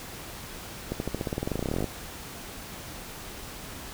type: accelerating click train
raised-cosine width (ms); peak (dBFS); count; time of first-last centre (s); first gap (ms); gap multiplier
2; -15; 23; 0.92-1.843; 81; 0.93
effects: pink hiss -41 dBFS RMS until 3.93 s